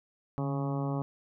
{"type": "harmonic tone with a mistuned harmonic", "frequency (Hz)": 138.59, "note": "C#3", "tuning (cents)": 0, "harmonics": [1, 2, 3, 4, 5, 6, 7, 8, 9], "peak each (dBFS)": [-31, -35, -41, -41, -44, -43, -48, -44, -51], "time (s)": [0.38, 1.02], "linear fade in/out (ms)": 0, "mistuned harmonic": 1, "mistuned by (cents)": 63, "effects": []}